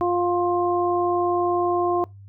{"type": "harmonic tone", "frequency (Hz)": 352, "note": "F4", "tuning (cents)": 14, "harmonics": [1, 2, 3], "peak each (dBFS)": [-21, -24, -26], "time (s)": [0.01, 2.04], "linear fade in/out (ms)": 0, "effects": ["noise-tail reverb RT60 0.2 s tail -23 dB re dry", "added 99 Hz sine -41 dBFS peak until 2.28 s"]}